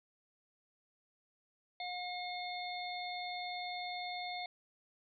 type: harmonic tone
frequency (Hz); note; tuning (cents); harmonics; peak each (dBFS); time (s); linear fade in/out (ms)
718; F5; +48; 1 / 3 / 5 / 6; -41 / -45 / -47 / -48; 1.8-4.46; 2
effects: none